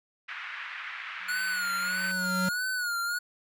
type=band-pass noise; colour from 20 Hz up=white; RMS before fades=-39 dBFS; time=0.28-2.12 s; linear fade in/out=10 ms; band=1300 to 2300 Hz; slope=24 dB/octave
type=tone with exponential growth; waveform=square; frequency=185 Hz; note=F#3; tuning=in tune; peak=-26 dBFS; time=1.2-2.49 s; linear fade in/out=5 ms; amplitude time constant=280 ms
type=tone with vibrato; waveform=square; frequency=1449 Hz; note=F#6; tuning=37 cents flat; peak=-29 dBFS; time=1.28-3.19 s; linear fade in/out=10 ms; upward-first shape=sine; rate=1.6 Hz; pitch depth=80 cents each way
effects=none